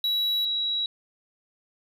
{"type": "tone pair in turn", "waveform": ["triangle", "sine"], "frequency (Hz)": [3900, 3882], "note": ["B7", "B7"], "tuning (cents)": [-23, -31], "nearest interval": "unison", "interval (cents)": 8, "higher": "first", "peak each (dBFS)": [-21, -24], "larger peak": "first", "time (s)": [[0.04, 0.45], [0.45, 0.86]], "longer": "neither", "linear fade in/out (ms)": 2, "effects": []}